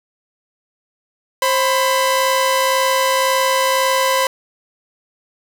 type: tone pair together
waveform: sawtooth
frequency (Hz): 531 / 1000.1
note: C5 / B5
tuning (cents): +25 / +21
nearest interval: major seventh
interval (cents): 1096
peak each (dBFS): -13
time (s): 1.42-4.27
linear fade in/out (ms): 2
effects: none